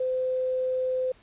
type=tone with quantisation; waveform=sine; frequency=513 Hz; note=C5; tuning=34 cents flat; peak=-24 dBFS; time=0-1.12 s; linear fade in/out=5 ms; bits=9; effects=pink hiss -58 dBFS RMS until 1.22 s + resampled to 8000 Hz